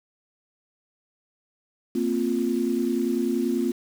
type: chord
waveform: sine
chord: Bb suspended second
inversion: none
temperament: equal with one note detuned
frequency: 231.3 / 261.6 / 349.2 Hz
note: Bb3 / C4 / F4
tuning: -13 / 0 / 0 cents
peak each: -26 dBFS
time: 1.95-3.72 s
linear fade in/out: 5 ms
effects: 7-bit